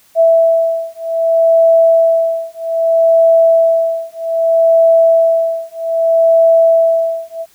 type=beating tone pair; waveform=sine; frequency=659.3 / 659.93 Hz; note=E5 / E5; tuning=0 / +2 cents; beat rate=0.63 Hz; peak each=-11 dBFS; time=0.15-7.46 s; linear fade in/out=50 ms; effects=white hiss -50 dBFS RMS until 7.54 s